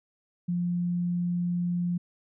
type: tone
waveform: sine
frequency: 175.4 Hz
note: F3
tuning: 8 cents sharp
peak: -25 dBFS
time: 0.48-1.98 s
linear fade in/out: 10 ms
effects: none